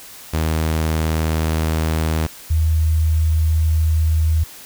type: tone pair in turn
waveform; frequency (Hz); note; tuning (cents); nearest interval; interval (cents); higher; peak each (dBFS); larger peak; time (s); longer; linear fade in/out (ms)
sawtooth / sine; 79.4 / 79.4; D#2 / D#2; +36 / +36; unison; 0; neither; -13; neither; 0.33-2.27 / 2.5-4.44; neither; 10
effects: white hiss -39 dBFS RMS until 4.65 s